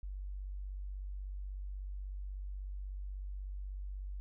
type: tone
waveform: sine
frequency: 48.17 Hz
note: G1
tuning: 30 cents flat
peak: -39 dBFS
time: 0.03-4.2 s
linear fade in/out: 0 ms
effects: none